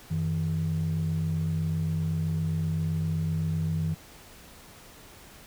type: tone pair together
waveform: sine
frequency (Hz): 92.5 / 160.26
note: F#2 / E3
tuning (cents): 0 / -49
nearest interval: minor seventh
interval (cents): 951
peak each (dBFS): -29 / -25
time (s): 0.1-3.95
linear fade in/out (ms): 20
effects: tanh soft clip ceiling -21 dBFS + pink hiss -50 dBFS RMS until 5.46 s